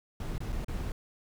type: noise with dropouts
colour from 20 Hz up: brown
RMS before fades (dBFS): -34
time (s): 0.2-0.92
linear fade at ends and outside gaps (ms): 2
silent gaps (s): 0.381-0.404 / 0.523-0.526 / 0.646-0.682
effects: none